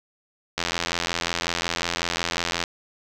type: click train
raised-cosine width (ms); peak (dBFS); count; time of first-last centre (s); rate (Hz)
0.2; -6; 177; 0.58-2.638; 85.5
effects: none